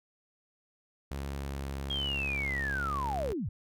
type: tone with vibrato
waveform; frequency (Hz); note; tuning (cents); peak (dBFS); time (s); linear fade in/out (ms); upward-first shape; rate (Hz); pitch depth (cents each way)
sawtooth; 69; C#2; -7; -31; 1.11-3.33; 0; sine; 1.2; 10
type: linear sweep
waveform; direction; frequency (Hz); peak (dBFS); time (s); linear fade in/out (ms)
sine; down; 3281 to 67.6; -31; 1.9-3.49; 5
effects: none